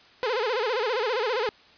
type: tone with vibrato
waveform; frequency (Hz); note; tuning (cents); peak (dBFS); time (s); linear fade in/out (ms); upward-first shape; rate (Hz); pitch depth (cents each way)
sawtooth; 466.2; A#4; 0; -20; 0.23-1.49; 0; sine; 15; 200
effects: white hiss -54 dBFS RMS until 1.77 s + resampled to 11025 Hz